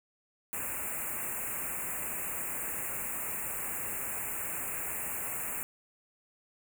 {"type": "band-stop noise", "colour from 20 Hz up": "white", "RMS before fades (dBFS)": -36, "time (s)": [0.53, 5.63], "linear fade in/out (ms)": 0, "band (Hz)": [2700, 7100], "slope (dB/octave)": 96, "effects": []}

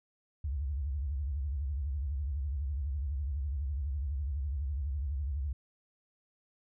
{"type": "tone with vibrato", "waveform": "sine", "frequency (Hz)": 70, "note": "C#2", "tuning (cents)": 18, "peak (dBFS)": -31, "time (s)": [0.44, 5.53], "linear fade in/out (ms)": 5, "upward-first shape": "sine", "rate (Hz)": 12, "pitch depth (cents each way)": 190, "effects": []}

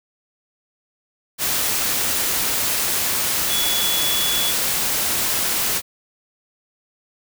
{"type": "tone in noise", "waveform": "sine", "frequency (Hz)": 3402, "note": "G#7", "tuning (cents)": 41, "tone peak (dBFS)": -22, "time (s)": [3.48, 4.54], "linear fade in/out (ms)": 50, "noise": "white", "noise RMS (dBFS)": -21, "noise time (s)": [1.38, 5.82], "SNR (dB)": -4, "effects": []}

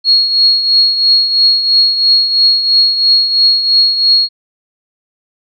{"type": "tone with tremolo", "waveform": "sine", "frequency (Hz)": 4307, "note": "C8", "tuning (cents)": 49, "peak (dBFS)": -4, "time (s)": [0.04, 4.29], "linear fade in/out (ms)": 50, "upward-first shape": "triangle", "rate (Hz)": 3, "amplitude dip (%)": 65, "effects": []}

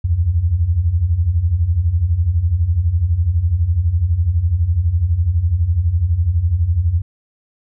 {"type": "beating tone pair", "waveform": "sine", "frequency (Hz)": [76.7, 88.7], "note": ["D#2", "F2"], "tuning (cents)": [-24, 27], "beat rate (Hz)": 12, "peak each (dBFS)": [-19, -14], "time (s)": [0.04, 7.02], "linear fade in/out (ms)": 10, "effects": []}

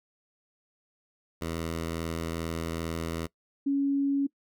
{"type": "tone pair in turn", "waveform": ["10% pulse", "sine"], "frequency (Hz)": [82.41, 278.6], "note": ["E2", "C#4"], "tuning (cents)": [0, 9], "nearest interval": "octave + major sixth", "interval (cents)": 2109, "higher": "second", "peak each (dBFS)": -23, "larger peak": "neither", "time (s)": [[1.41, 3.27], [3.66, 4.27]], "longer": "first", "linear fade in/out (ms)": 10, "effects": ["noise-tail reverb RT60 0.1 s tail -22 dB re dry"]}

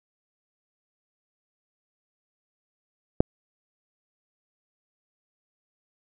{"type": "click", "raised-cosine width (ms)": 2, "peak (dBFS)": -3, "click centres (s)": 3.205, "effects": []}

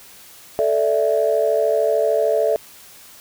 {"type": "chord", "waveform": "sine", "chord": "A suspended fourth", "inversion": "none", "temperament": "just", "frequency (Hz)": [440, 586.7, 660], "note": ["A4", "D5", "E5"], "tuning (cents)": [0, -2, 2], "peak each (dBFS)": -19, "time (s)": [0.59, 2.56], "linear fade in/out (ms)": 0, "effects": ["tanh soft clip ceiling -6 dBFS", "white hiss -44 dBFS RMS until 3.2 s"]}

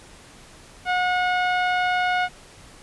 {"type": "tone with low-pass filter", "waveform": "10% pulse", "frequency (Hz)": 726, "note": "F#5", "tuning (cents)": -33, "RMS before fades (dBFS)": -22, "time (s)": [0.85, 2.29], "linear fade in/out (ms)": 50, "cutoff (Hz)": 1700, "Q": 0.58, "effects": ["pink hiss -47 dBFS RMS until 2.82 s", "resampled to 24000 Hz"]}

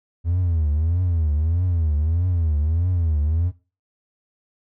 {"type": "tone with vibrato", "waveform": "triangle", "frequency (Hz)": 82.1, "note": "E2", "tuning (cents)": -6, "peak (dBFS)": -15, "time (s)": [0.24, 3.52], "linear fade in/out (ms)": 50, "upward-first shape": "triangle", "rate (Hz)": 1.6, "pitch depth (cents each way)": 210, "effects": ["noise-tail reverb RT60 0.3 s tail -17 dB re dry", "tanh soft clip ceiling -11 dBFS"]}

